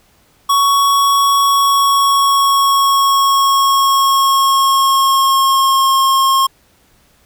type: tone with pitch glide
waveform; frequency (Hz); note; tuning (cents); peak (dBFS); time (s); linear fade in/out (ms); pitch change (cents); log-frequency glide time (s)
square; 1116 to 1075.5; C#6 to C6; +11 to +47; -10; 0.49-6.47; 10; -64; 1.41-5.91
effects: pink hiss -53 dBFS RMS until 7.25 s